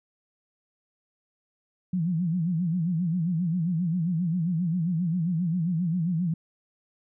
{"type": "tone with vibrato", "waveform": "sine", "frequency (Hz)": 171.2, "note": "F3", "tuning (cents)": -34, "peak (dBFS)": -23, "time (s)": [1.93, 6.34], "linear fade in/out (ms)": 5, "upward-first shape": "sine", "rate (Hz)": 7.5, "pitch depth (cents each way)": 140, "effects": []}